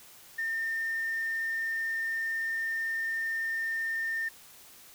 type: tone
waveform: sine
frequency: 1811 Hz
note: A6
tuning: 49 cents sharp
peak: -28 dBFS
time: 0.38-4.29 s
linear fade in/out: 10 ms
effects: tanh soft clip ceiling -25 dBFS + white hiss -53 dBFS RMS until 4.94 s